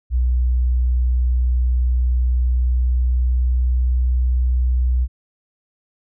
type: tone with pitch glide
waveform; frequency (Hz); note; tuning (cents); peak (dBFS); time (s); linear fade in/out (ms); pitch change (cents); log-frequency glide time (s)
sine; 61.74 to 62.24; B1 to B1; 0 to +14; -14; 0.1-5.08; 50; +14; 2.34-4.11
effects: none

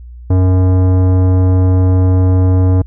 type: tone with tanh clipping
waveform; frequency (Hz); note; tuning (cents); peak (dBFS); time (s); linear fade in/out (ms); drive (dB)
sine; 92.5; F#2; 0; -9; 0.3-2.82; 5; 16
effects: added 60 Hz sine -29 dBFS peak until 2.86 s

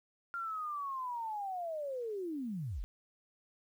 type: linear sweep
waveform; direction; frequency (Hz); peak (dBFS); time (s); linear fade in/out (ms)
sine; down; 1396.9 to 30.87; -36; 0.34-2.84; 0
effects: 11-bit

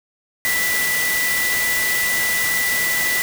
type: tone in noise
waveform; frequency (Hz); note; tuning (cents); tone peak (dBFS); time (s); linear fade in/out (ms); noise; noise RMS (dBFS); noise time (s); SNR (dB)
sine; 1975.5; B6; 0; -19; 0.45-3.22; 0; white; -23; 0.45-3.22; +1
effects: none

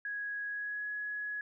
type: tone with pitch glide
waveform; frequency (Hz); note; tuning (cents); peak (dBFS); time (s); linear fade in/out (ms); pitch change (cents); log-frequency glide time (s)
sine; 1661.2 to 1682.4; G#6 to G#6; 0 to +22; -35; 0.05-1.41; 2; +22; 0.47-0.87
effects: none

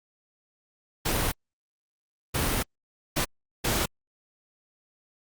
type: noise bursts at uneven times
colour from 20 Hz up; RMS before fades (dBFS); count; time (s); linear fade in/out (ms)
pink; -26; 4; 1.05-1.32 / 2.34-2.63 / 3.16-3.25 / 3.64-3.86; 10
effects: Opus 48 kbps

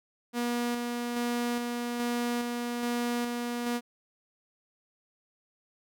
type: tone with tremolo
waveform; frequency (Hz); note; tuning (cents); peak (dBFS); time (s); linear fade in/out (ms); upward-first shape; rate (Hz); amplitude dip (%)
sawtooth; 240; B3; -49; -24; 0.33-3.81; 50; square; 1.2; 30
effects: none

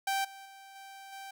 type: tone with level steps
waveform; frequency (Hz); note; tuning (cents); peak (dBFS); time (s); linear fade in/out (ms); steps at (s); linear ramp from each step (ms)
sawtooth; 781; G5; -7; -25 / -43 / -46 / -43 / -39; 0.07-1.31; 5; 0.24 / 0.45 / 0.75 / 1.12; 10
effects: none

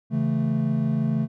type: chord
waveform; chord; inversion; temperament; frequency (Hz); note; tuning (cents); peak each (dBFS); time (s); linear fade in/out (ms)
triangle; A major; first; equal; 138.59 / 164.81 / 220; C#3 / E3 / A3; 0 / 0 / 0; -23 / -25 / -22; 0.1-1.28; 50
effects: none

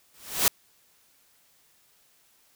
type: noise with exponential growth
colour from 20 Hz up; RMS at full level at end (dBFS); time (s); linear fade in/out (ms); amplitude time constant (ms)
white; -18; 0.14-0.48; 1; 72
effects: white hiss -63 dBFS RMS until 2.55 s

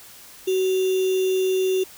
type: tone with sample-and-hold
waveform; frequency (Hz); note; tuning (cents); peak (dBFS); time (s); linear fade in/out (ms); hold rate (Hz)
sine; 375.8; F#4; +27; -18; 0.47-1.84; 10; 3150
effects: white hiss -45 dBFS RMS until 1.97 s

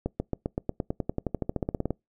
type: accelerating click train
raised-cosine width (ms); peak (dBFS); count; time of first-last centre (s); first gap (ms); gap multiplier
2; -14; 22; 0.06-1.906; 140; 0.95
effects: noise-tail reverb RT60 0.2 s tail -26 dB re dry

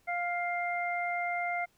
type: harmonic tone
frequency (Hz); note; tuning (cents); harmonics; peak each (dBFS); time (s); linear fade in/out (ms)
701; F5; +6; 1 / 2 / 3; -32 / -40 / -34; 0.07-1.66; 20
effects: pink hiss -69 dBFS RMS until 1.77 s

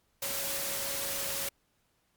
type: tone in noise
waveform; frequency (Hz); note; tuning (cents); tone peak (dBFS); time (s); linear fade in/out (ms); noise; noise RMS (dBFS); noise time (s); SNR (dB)
sine; 554.4; C#5; 0; -43; 0.22-1.49; 5; white; -34; 0.22-1.49; -12
effects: pink hiss -73 dBFS RMS until 2.16 s + MP3 96 kbps

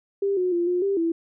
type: tone with pitch steps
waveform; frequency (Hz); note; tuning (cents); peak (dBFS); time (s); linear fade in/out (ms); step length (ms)
sine; 397.1 / 364.1 / 345.6 / 356.9 / 395.3 / 332.3; G4 / F#4 / F4 / F4 / G4 / E4; +22 / -28 / -18 / +38 / +15 / +14; -20; 0.22-1.12; 5; 150
effects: none

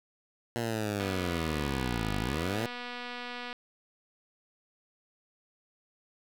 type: linear two-way sweep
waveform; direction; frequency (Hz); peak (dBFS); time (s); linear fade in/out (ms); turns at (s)
10% pulse; down then up; 119.1 to 49 to 119.1; -22; 0.56-2.66; 0; 2.17
type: click train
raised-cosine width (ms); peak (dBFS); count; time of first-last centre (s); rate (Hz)
0.3; -24; 618; 1-3.529; 244
effects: none

